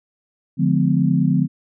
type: chord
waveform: sine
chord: D diminished seventh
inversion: none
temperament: just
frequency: 146.83 / 176.2 / 211.4 / 253.7 Hz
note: D3 / F3 / Ab3 / Cb4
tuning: 0 / +16 / +31 / +47 cents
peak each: -19 / -18 / -23 / -20 dBFS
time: 0.57-1.48 s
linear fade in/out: 50 ms
effects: none